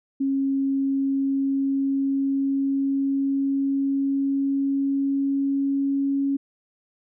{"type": "tone with pitch glide", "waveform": "sine", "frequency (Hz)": [272.4, 276.8], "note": ["C#4", "C#4"], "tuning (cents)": [-30, -2], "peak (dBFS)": -20, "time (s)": [0.2, 6.37], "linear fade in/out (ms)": 10, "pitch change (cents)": 28, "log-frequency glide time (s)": [0.66, 6.2], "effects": []}